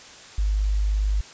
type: tone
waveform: sine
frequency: 51.2 Hz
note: G#1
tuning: 24 cents flat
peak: -19 dBFS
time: 0.38-1.21 s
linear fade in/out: 5 ms
effects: white hiss -44 dBFS RMS until 1.33 s + resampled to 16000 Hz